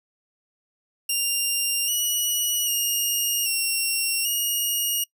10% pulse tone with pitch steps, 2792 / 2923 / 2842 / 2738 / 2871 Hz, F7 / F#7 / F7 / F7 / F7, -1 / -22 / +30 / -35 / +47 cents, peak -14 dBFS, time 1.09-5.04 s, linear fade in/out 5 ms, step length 790 ms, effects noise-tail reverb RT60 0.1 s tail -24 dB re dry

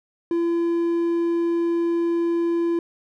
triangle tone, 339 Hz, E4, 49 cents sharp, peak -17 dBFS, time 0.31-2.79 s, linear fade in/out 2 ms, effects none

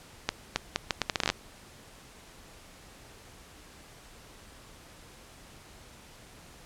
accelerating click train, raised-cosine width 0.2 ms, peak -8 dBFS, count 13, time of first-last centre 0.29-1.3 s, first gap 270 ms, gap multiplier 0.74, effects pink hiss -52 dBFS RMS until 6.65 s + low-pass 11000 Hz 12 dB/octave

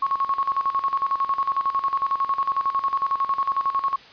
sine tone with tremolo, 1096 Hz, C#6, 20 cents flat, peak -18 dBFS, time 0.02-3.96 s, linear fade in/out 5 ms, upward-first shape square, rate 11 Hz, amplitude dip 75%, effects white hiss -46 dBFS RMS until 4.12 s + resampled to 11025 Hz

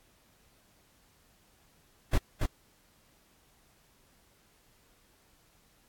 brown noise with echo, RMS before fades -23 dBFS, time 2.13-2.18 s, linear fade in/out 5 ms, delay 280 ms, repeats 1, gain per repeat -4 dB, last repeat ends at 2.46 s, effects pink hiss -65 dBFS RMS until 5.88 s + AAC 64 kbps

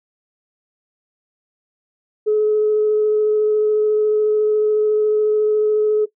sine tone with vibrato, 426.3 Hz, G#4, 45 cents sharp, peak -12 dBFS, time 2.26-6.06 s, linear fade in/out 20 ms, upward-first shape sine, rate 14 Hz, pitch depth 9 cents each way, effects noise-tail reverb RT60 0.1 s tail -18 dB re dry + tanh soft clip ceiling -8 dBFS

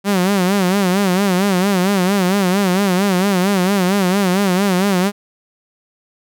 sawtooth tone with vibrato, 190.7 Hz, G3, 47 cents flat, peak -9 dBFS, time 0.04-5.12 s, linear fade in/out 50 ms, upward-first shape sine, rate 4.4 Hz, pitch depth 120 cents each way, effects none

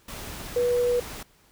sine tone in noise, 486.7 Hz, B4, 25 cents flat, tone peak -20 dBFS, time 0.56-1 s, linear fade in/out 5 ms, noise pink, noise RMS -38 dBFS, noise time 0.08-1.23 s, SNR +15 dB, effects pink hiss -60 dBFS RMS until 1.51 s

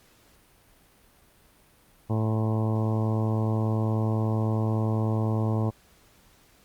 harmonic tone with a mistuned harmonic, 110 Hz, A2, in tune, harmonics 1 / 2 / 3 / 4 / 5 / 6 / 7 / 8 / 9 / 10, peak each -24 / -30 / -34 / -36 / -38 / -40 / -41 / -42 / -43 / -44 dBFS, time 2.09-5.71 s, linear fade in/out 20 ms, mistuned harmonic 10, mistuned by -42 cents, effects pink hiss -59 dBFS RMS until 6.64 s + Opus 48 kbps

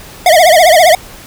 square tone with vibrato, 671 Hz, E5, 31 cents sharp, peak -4 dBFS, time 0.26-0.95 s, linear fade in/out 2 ms, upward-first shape triangle, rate 15 Hz, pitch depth 200 cents each way, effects pink hiss -33 dBFS RMS until 1.26 s

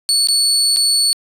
30% pulse tone with dropouts, 4435 Hz, C#8, in tune, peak -9 dBFS, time 0.09-1.13 s, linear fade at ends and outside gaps 0 ms, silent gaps 0.272-0.286 / 0.762-0.769 s, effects resampled to 32000 Hz

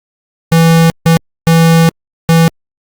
square tone bursts at uneven times, 164.81 Hz, E3, in tune, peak -5 dBFS, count 4, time 0.52-0.9 / 1.06-1.17 / 1.47-1.89 / 2.29-2.48 s, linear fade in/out 0 ms, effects Opus 48 kbps

